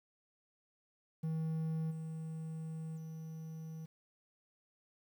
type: tone with level steps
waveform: triangle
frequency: 160 Hz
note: D#3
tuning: 49 cents sharp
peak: -32 / -38 / -41 dBFS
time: 1.23-3.86 s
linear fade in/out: 10 ms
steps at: 1.9 / 2.96 s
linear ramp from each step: 20 ms
effects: 11-bit